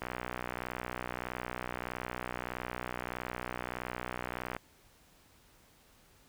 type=click train; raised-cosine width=0.5 ms; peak=-21 dBFS; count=281; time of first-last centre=0.02-4.565 s; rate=61.6 Hz; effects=pink hiss -63 dBFS RMS until 6.28 s